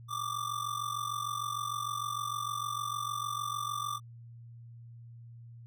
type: ring-modulated tone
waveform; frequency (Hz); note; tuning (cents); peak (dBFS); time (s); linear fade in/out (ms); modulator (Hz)
square; 1179; D6; +6; -31; 0.08-4; 50; 23.3
effects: added 117 Hz sine -47 dBFS peak until 5.66 s